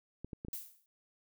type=clicks; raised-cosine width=3 ms; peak=-29 dBFS; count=4; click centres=0.246 / 0.332 / 0.449 / 0.484 s
type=noise with exponential decay; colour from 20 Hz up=violet; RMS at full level=-38 dBFS; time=0.53-0.86 s; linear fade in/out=1 ms; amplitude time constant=70 ms
effects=none